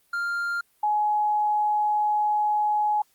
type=tone pair in turn; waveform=triangle / sine; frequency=1396.9 / 841.6 Hz; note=F6 / G#5; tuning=0 / +23 cents; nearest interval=major sixth; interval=877 cents; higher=first; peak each=-23 / -20 dBFS; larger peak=second; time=0.13-0.61 / 0.83-3.02 s; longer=second; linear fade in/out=5 ms; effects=white hiss -65 dBFS RMS until 3.14 s + Opus 32 kbps